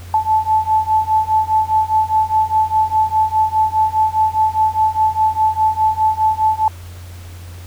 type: beating tone pair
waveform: sine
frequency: 869 / 873.9 Hz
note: A5 / A5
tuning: -22 / -12 cents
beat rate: 4.9 Hz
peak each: -16 / -15 dBFS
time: 0.14-6.68 s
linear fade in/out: 2 ms
effects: added 88 Hz sine -31 dBFS peak until 7.66 s + pink hiss -42 dBFS RMS until 7.66 s